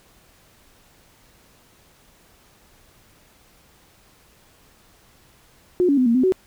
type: tone with pitch steps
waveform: sine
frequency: 360 / 282.3 / 254.2 / 232.4 / 256.4 / 374.6 Hz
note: F#4 / C#4 / C4 / A#3 / C4 / F#4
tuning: -47 / +32 / -50 / -5 / -35 / +21 cents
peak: -14 dBFS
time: 5.8-6.322 s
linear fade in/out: 0 ms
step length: 87 ms
effects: pink hiss -55 dBFS RMS until 6.46 s